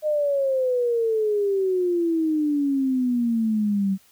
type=exponential sweep; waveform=sine; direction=down; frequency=617 to 190 Hz; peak=-19 dBFS; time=0.02-3.98 s; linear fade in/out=50 ms; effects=white hiss -57 dBFS RMS until 4.11 s